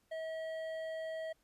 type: tone with hard clipping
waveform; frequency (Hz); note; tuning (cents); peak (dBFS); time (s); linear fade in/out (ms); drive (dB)
sine; 642; E5; -46; -40; 0.11-1.33; 10; 9
effects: pink hiss -75 dBFS RMS until 1.43 s + resampled to 32000 Hz